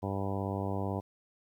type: harmonic tone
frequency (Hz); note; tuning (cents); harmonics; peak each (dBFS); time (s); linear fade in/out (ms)
98; G2; 0; 1 / 2 / 3 / 4 / 5 / 6 / 7 / 8 / 9 / 10; -35 / -38 / -40 / -41 / -42 / -43 / -43 / -44 / -45 / -45; 0.02-1.01; 20
effects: 11-bit